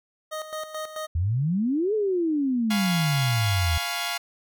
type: tone with tremolo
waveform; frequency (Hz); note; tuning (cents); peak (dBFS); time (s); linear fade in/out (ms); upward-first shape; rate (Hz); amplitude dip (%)
25% pulse; 622.3; D#5; 0; -26; 0.31-1.07; 20; square; 4.6; 65
type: exponential two-way sweep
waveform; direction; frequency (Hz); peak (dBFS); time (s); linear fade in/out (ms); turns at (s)
sine; up then down; 78.2 to 441.8 to 78.2; -21; 1.15-3.78; 5; 1.94
type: chord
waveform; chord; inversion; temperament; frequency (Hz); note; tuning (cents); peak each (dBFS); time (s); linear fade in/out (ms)
10% pulse; C# dominant seventh; first; equal; 698.5 / 830.6 / 987.8 / 1108.7; E#5 / G#5 / B5 / C#6; 0 / 0 / 0 / 0; -21 / -25 / -27 / -26; 2.7-4.18; 10
effects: none